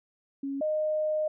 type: tone pair in turn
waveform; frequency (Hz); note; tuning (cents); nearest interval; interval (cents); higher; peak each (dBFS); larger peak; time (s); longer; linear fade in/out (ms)
sine; 275.9 / 615.8; C#4 / D#5; -8 / -18; octave + major second; 1390; second; -30 / -25; second; 0.43-0.61 / 0.61-1.28; second; 5
effects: none